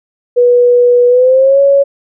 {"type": "tone with pitch glide", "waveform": "sine", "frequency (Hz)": [487.7, 557], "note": ["B4", "C#5"], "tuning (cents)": [-22, 8], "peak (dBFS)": -4, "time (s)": [0.36, 1.84], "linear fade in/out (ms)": 20, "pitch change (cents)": 230, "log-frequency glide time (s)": [1.08, 1.6], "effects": []}